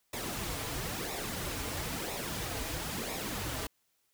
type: noise with flanger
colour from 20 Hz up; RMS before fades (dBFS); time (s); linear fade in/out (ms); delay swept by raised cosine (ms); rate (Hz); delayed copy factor
pink; -37; 0.13-3.67; 5; 0.65 to 5.55; 1; -0.6
effects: white hiss -75 dBFS RMS until 4.13 s